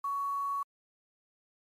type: tone with quantisation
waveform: sine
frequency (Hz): 1119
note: C#6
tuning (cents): +16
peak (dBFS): -30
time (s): 0.04-0.63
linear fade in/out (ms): 5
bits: 9
effects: MP3 64 kbps